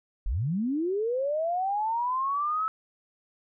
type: linear sweep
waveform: sine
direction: up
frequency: 33.15 to 1309 Hz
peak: -25 dBFS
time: 0.26-2.68 s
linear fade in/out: 0 ms
effects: none